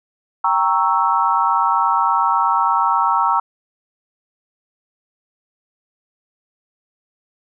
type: chord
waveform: sine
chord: G diminished seventh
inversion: none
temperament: equal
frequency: 784 / 932.3 / 1108.7 / 1318.5 Hz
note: G5 / Bb5 / Db6 / Fb6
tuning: 0 / 0 / 0 / 0 cents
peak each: -22 / -17 / -20 / -19 dBFS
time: 0.44-3.4 s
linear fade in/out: 5 ms
effects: none